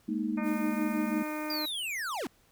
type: chord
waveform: sine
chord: Ab suspended second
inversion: none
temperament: equal with one note detuned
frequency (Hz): 210.2 / 233.1 / 311.1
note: Ab3 / Bb3 / Eb4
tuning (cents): +21 / 0 / 0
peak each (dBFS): -33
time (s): 0.08-1.23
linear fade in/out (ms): 10
type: harmonic tone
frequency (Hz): 305.1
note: D#4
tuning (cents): -34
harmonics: 1 / 2 / 3 / 4 / 5 / 6 / 7 / 8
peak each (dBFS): -35 / -40 / -42 / -43 / -47 / -48 / -47 / -45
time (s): 0.37-1.66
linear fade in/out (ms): 10
type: noise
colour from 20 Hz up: blue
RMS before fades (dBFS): -50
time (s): 0.42-1.72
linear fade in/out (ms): 50
type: linear sweep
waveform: square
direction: down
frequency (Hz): 4878 to 207.7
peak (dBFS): -33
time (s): 1.5-2.27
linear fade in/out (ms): 2
effects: pink hiss -65 dBFS RMS until 2.51 s